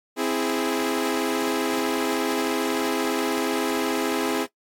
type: chord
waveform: sawtooth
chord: C augmented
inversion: none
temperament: equal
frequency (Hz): 261.6 / 329.6 / 415.3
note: C4 / E4 / G#4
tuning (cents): 0 / 0 / 0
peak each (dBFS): -23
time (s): 0.16-4.47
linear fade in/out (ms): 50
effects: noise-tail reverb RT60 0.1 s tail -18 dB re dry + AAC 64 kbps